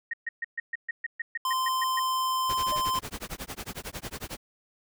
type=tone bursts; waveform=sine; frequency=1864.7 Hz; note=A#6; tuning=in tune; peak=-28 dBFS; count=13; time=0.11-1.995 s; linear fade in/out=5 ms; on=25 ms; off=130 ms
type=tone; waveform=square; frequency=1037 Hz; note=C6; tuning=16 cents flat; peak=-26 dBFS; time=1.45-2.99 s; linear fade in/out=2 ms
type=noise with tremolo; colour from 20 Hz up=pink; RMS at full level=-35 dBFS; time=2.49-4.37 s; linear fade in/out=5 ms; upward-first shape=sine; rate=11 Hz; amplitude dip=100%
type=tone with exponential decay; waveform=triangle; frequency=604 Hz; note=D5; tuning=48 cents sharp; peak=-29 dBFS; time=2.72-2.93 s; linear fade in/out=2 ms; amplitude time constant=44 ms
effects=none